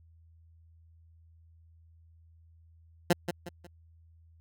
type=tone with echo; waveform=15% pulse; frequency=174.1 Hz; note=F3; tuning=5 cents flat; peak=-14 dBFS; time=3.1-3.13 s; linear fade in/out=5 ms; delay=180 ms; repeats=3; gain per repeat=-9 dB; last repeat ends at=3.67 s; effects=added 82 Hz sine -56 dBFS peak until 4.4 s